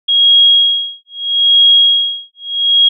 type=tone with tremolo; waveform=sine; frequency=3287 Hz; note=G#7; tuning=19 cents flat; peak=-4 dBFS; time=0.08-2.89 s; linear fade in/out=10 ms; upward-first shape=sine; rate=0.78 Hz; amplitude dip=100%; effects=none